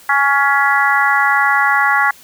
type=harmonic tone with a mistuned harmonic; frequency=280.2 Hz; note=C#4; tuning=19 cents sharp; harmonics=3 / 4 / 5 / 6 / 7; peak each=-17 / -17 / -17 / -17 / -17 dBFS; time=0.09-2.11 s; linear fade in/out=5 ms; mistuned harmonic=3; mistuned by=-18 cents; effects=white hiss -43 dBFS RMS until 2.23 s